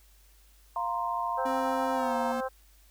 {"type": "chord", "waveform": "sine", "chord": "F suspended fourth", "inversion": "none", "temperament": "equal", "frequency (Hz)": [698.5, 932.3, 1046.5], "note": ["F5", "Bb5", "C6"], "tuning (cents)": [0, 0, 0], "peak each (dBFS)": [-34, -32, -32], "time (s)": [0.76, 2.32], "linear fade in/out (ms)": 2}
{"type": "harmonic tone", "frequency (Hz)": 261.6, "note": "C4", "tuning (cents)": 0, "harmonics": [2, 3, 4, 5, 6], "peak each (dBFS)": [-32, -36, -38, -40, -42], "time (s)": [1.37, 2.49], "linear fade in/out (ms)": 20}
{"type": "tone with pitch glide", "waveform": "square", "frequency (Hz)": [264.1, 239.4], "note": ["C4", "A#3"], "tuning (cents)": [16, 46], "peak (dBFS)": -34, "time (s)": [1.45, 2.41], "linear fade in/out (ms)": 10, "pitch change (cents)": -170, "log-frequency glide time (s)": [1.94, 2.15]}
{"effects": ["added 50 Hz sine -57 dBFS peak until 2.9 s", "white hiss -63 dBFS RMS until 2.9 s"]}